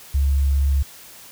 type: tone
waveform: sine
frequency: 69.3 Hz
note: C#2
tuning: in tune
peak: -15 dBFS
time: 0.14-0.83 s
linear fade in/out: 10 ms
effects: white hiss -43 dBFS RMS until 1.31 s